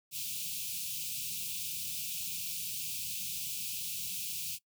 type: band-stop noise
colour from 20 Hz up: white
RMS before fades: -38 dBFS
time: 0.11-4.59 s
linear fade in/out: 50 ms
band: 200 to 2400 Hz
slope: 96 dB/octave
effects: noise-tail reverb RT60 0.1 s tail -20 dB re dry + high-pass 100 Hz 12 dB/octave